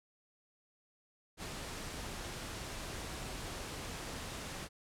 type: noise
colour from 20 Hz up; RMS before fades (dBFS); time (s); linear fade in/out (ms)
pink; -43; 1.37-4.69; 50
effects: low-pass 10000 Hz 12 dB/octave